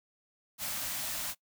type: band-stop noise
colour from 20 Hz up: white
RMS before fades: -36 dBFS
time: 0.58-1.35 s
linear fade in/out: 50 ms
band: 310 to 530 Hz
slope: 96 dB/octave
effects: noise-tail reverb RT60 0.1 s tail -21 dB re dry